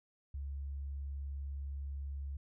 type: tone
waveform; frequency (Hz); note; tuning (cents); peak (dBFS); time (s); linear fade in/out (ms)
sine; 69.7; C#2; +10; -38; 0.34-2.37; 5
effects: none